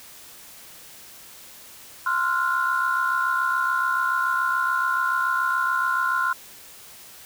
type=tone cluster; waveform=sine; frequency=1044 / 1377 / 1444 Hz; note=C6 / F6 / F#6; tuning=-4 / -25 / -43 cents; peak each=-24 dBFS; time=2.06-6.33 s; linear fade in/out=5 ms; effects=tanh soft clip ceiling -12 dBFS + white hiss -45 dBFS RMS until 7.25 s